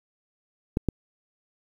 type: clicks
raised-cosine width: 3 ms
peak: -10 dBFS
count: 2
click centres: 0.771 / 0.887 s
effects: 8-bit